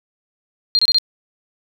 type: tone bursts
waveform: sine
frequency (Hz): 4200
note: C8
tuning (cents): +6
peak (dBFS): -11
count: 4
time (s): 0.75-0.984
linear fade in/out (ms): 0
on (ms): 39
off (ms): 26
effects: none